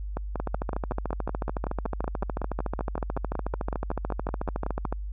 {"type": "two click trains", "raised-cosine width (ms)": 1, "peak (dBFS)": [-15, -16], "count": [63, 26], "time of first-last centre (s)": [[0.4, 4.926], [0.17, 4.852]], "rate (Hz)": [13.7, 5.34], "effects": ["added 50 Hz sine -31 dBFS peak until 5.12 s"]}